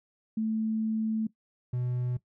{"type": "tone pair in turn", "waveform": ["sine", "triangle"], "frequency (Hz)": [220, 123.94], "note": ["A3", "B2"], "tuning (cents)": [0, 7], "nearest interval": "minor seventh", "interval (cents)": 993, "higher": "first", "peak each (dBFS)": -26, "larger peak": "neither", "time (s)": [[0.37, 1.27], [1.73, 2.17]], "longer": "first", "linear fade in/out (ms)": 5, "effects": ["noise-tail reverb RT60 0.1 s tail -17 dB re dry"]}